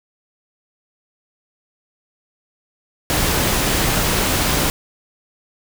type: noise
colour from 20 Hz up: pink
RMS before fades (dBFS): -18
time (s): 3.1-4.7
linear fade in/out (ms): 0
effects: none